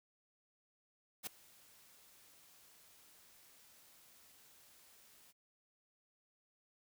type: noise with ADSR envelope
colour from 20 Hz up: white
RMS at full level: -40 dBFS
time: 1.23-5.33 s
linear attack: 38 ms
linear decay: 6 ms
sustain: -24 dB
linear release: 28 ms
effects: none